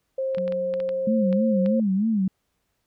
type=tone; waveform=sine; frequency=530 Hz; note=C5; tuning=22 cents sharp; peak=-23 dBFS; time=0.18-1.8 s; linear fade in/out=5 ms
type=clicks; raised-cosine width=0.3 ms; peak=-23 dBFS; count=9; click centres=0.348 / 0.383 / 0.479 / 0.523 / 0.739 / 0.802 / 0.891 / 1.328 / 1.661 s
type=tone with exponential decay; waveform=sine; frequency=185 Hz; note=F#3; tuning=in tune; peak=-29 dBFS; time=0.37-1.98 s; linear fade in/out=5 ms; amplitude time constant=350 ms
type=tone with vibrato; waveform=sine; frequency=206.5 Hz; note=G#3; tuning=10 cents flat; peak=-19 dBFS; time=1.07-2.28 s; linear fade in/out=5 ms; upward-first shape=sine; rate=3.2 Hz; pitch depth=160 cents each way
effects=pink hiss -74 dBFS RMS until 2.86 s